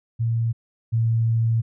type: tone pair in turn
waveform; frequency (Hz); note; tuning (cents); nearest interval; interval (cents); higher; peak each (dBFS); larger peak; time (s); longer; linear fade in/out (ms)
sine; 115.1 / 114.11; A#2 / A#2; -22 / -36; unison; 14; first; -19 / -17; second; 0.19-0.53 / 0.92-1.62; second; 20
effects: none